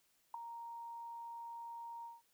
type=tone with ADSR envelope; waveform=sine; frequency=932.3 Hz; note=A#5; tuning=in tune; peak=-35 dBFS; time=0.34-2.22 s; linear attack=4 ms; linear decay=5 ms; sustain=-10 dB; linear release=180 ms; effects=white hiss -75 dBFS RMS until 2.33 s